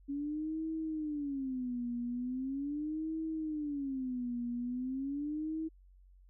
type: tone with vibrato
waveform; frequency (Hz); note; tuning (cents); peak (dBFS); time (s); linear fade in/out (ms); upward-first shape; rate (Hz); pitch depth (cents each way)
sine; 277.2; C#4; 0; -34; 0.08-5.69; 20; sine; 0.4; 250
effects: added 46 Hz sine -57 dBFS peak until 6.29 s